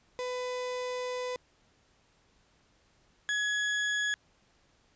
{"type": "tone pair in turn", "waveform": "35% pulse", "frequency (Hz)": [500, 1681.8], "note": ["B4", "G#6"], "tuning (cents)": [21, 21], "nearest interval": "octave + major sixth", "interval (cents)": 2100, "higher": "second", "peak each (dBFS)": [-31, -26], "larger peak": "second", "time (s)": [[0.19, 1.36], [3.29, 4.14]], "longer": "first", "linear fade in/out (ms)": 0, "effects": ["pink hiss -67 dBFS RMS until 4.95 s", "resampled to 16000 Hz"]}